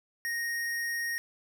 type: tone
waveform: square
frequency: 1864.7 Hz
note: A#6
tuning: in tune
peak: -31 dBFS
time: 0.25-1.18 s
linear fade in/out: 0 ms
effects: none